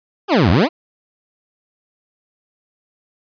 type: exponential two-way sweep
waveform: 20% pulse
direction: down then up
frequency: 440 to 77.78 to 366.9 Hz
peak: -6 dBFS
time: 0.28-0.69 s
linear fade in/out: 50 ms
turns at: 0.5 s
effects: resampled to 11025 Hz